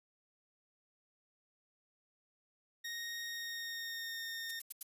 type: tone with pitch glide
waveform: 20% pulse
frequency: 1864.7 to 1833.7 Hz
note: A#6 to A#6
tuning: 0 to -29 cents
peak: -35 dBFS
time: 2.84-4.6 s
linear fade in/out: 10 ms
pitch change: -29 cents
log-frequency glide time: 3.24-4.24 s
type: noise bursts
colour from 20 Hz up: violet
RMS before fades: -40 dBFS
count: 4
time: 4.49-4.83 s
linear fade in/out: 5 ms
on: 22 ms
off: 84 ms
effects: resampled to 32000 Hz